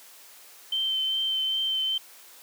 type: tone with vibrato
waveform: sine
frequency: 3100 Hz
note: G7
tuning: 20 cents flat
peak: -24 dBFS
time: 0.72-1.98 s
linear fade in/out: 5 ms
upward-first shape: sine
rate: 2.5 Hz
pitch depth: 14 cents each way
effects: white hiss -50 dBFS RMS until 2.42 s + high-pass 400 Hz 12 dB/octave